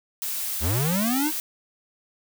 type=noise; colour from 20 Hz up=blue; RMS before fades=-29 dBFS; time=0.22-1.4 s; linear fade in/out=0 ms
type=linear sweep; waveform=square; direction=up; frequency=62.5 to 319.6 Hz; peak=-23 dBFS; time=0.6-1.32 s; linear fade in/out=50 ms
effects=none